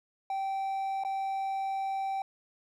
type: tone with dropouts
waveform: triangle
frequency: 777 Hz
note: G5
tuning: 16 cents flat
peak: -28 dBFS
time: 0.3-2.22 s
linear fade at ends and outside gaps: 2 ms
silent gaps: 1.037-1.048 s
effects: none